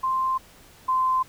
sine tone pair in turn, 1046.5 / 1035.1 Hz, C6 / C6, 0 / -19 cents, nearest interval unison, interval 19 cents, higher first, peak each -21 / -19 dBFS, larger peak second, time 0.03-0.38 / 0.88-1.23 s, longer neither, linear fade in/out 10 ms, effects pink hiss -51 dBFS RMS until 1.28 s

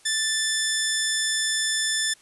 10% pulse tone, 1760 Hz, A6, in tune, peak -13 dBFS, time 0.05-2.14 s, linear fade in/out 10 ms, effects white hiss -55 dBFS RMS until 2.21 s + resampled to 24000 Hz

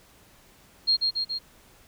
sine tone with echo, 4237 Hz, C8, 21 cents sharp, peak -18 dBFS, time 0.87-0.97 s, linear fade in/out 20 ms, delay 140 ms, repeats 3, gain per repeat -3 dB, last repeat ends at 1.39 s, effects pink hiss -56 dBFS RMS until 1.87 s

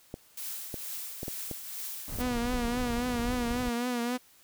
clicks, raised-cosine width 2 ms, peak -23 dBFS, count 6, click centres 0.141 / 0.742 / 1.231 / 1.281 / 1.513 / 2.187 s
blue noise with tremolo, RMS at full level -37 dBFS, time 0.37-2.22 s, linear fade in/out 5 ms, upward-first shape triangle, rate 2.2 Hz, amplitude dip 50%
brown noise, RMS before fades -37 dBFS, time 2.08-3.69 s, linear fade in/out 0 ms
sawtooth tone with vibrato, 242.4 Hz, B3, 32 cents flat, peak -25 dBFS, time 2.19-4.18 s, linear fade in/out 20 ms, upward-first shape triangle, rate 3.7 Hz, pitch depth 69 cents each way
effects white hiss -60 dBFS RMS until 4.43 s

